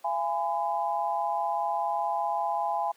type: tone cluster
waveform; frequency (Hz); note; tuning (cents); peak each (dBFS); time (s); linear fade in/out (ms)
sine; 681 / 826 / 1010; F5 / G#5 / B5; -44 / -10 / +39; -31 / -28 / -32; 0.04-2.92; 10
effects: pink hiss -60 dBFS RMS until 2.96 s + high-pass 400 Hz 12 dB/octave